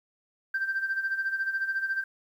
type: tone with tremolo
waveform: sine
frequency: 1568 Hz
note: G6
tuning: in tune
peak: -23 dBFS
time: 0.54-2.04 s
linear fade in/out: 5 ms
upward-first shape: sine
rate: 14 Hz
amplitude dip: 70%
effects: tanh soft clip ceiling -21 dBFS + 10-bit